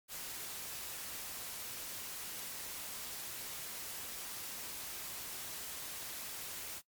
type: noise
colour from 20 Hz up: white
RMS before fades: -44 dBFS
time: 0.08-6.82 s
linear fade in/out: 50 ms
effects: noise-tail reverb RT60 0.1 s tail -20 dB re dry + MP3 96 kbps